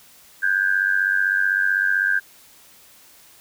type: tone with amplitude modulation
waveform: sine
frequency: 1585 Hz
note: G6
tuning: 19 cents sharp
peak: -13 dBFS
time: 0.42-2.2 s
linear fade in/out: 20 ms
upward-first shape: sine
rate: 95.8 Hz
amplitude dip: 85%
effects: white hiss -50 dBFS RMS until 3.4 s